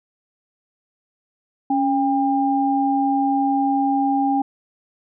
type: tone pair together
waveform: sine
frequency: 277.2 / 800.5 Hz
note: C#4 / G5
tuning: 0 / +36 cents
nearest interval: octave + tritone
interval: 1836 cents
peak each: -19 dBFS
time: 1.7-4.42 s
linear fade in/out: 5 ms
effects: none